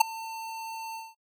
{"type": "tone with ADSR envelope", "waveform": "square", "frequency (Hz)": 898, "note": "A5", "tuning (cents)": 35, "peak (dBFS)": -13, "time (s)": [0, 1.15], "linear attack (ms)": 11, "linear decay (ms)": 8, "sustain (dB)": -23, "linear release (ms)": 200, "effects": ["noise-tail reverb RT60 0.1 s tail -25 dB re dry"]}